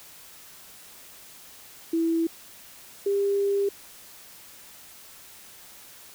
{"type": "tone pair in turn", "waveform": "sine", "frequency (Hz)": [329.6, 399.7], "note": ["E4", "G4"], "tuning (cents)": [0, 34], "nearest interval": "minor third", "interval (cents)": 334, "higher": "second", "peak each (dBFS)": -21, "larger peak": "neither", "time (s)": [[1.93, 2.27], [3.06, 3.69]], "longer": "second", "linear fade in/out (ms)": 5, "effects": ["white hiss -48 dBFS RMS until 6.14 s"]}